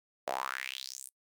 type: tone with high-pass filter sweep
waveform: sawtooth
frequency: 65.41 Hz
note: C2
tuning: in tune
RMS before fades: -39 dBFS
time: 0.27-1.09 s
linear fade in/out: 5 ms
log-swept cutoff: 600 to 10000 Hz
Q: 4.6
effects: noise-tail reverb RT60 0.1 s tail -24 dB re dry